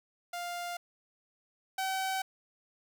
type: tone pair in turn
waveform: sawtooth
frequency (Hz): 700 / 763.6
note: F5 / G5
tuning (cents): +4 / -46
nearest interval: major second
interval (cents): 150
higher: second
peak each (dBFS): -32 / -27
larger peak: second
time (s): 0.33-0.77 / 1.78-2.22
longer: neither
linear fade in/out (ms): 5
effects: none